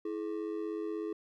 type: ring-modulated tone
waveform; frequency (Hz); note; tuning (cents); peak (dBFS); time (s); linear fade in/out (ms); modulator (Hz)
triangle; 375.6; F#4; +26; -29; 0.05-1.13; 5; 48.2
effects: none